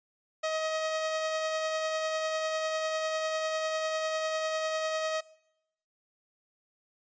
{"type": "tone with tremolo", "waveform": "sawtooth", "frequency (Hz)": 632, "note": "D#5", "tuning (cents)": 27, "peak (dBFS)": -24, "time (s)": [0.43, 5.21], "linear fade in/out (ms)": 10, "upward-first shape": "triangle", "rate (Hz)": 10, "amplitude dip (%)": 30, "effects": ["noise-tail reverb RT60 0.8 s tail -21 dB re dry", "resampled to 16000 Hz"]}